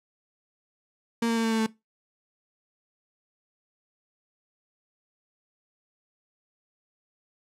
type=tone with pitch steps; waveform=35% pulse; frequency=231.5 / 229.4 / 227.3 / 225.2 / 223.1 / 221 Hz; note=A#3 / A#3 / A#3 / A3 / A3 / A3; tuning=-12 / -28 / -43 / +40 / +24 / +8 cents; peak=-21 dBFS; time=1.22-1.664 s; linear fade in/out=5 ms; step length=74 ms; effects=noise-tail reverb RT60 0.2 s tail -19 dB re dry + low-pass 10000 Hz 12 dB/octave